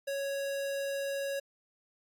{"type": "tone", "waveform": "square", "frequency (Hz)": 554.4, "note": "C#5", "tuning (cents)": 0, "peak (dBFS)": -33, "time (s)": [0.07, 1.4], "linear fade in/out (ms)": 10, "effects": ["AAC 64 kbps"]}